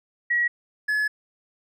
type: tone pair in turn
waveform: sine / triangle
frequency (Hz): 1915 / 1706.1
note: A#6 / G#6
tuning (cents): +46 / +46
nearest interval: major second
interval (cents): 200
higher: first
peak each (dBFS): -19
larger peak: neither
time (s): 0.3-0.48 / 0.88-1.08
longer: second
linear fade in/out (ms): 10
effects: none